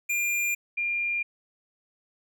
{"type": "tone pair in turn", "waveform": ["square", "sine"], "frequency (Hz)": [2400, 2400], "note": ["D7", "D7"], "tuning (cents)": [37, 37], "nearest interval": "unison", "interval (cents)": 0, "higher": "neither", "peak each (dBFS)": -25, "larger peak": "neither", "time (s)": [[0.09, 0.55], [0.77, 1.23]], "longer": "neither", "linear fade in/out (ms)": 10, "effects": []}